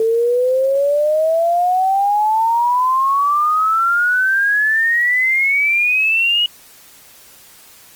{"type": "exponential sweep", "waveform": "sine", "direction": "up", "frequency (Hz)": [442.1, 2919], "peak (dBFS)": -12, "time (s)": [0, 6.46], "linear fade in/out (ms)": 2, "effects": ["white hiss -44 dBFS RMS until 7.95 s", "Opus 24 kbps"]}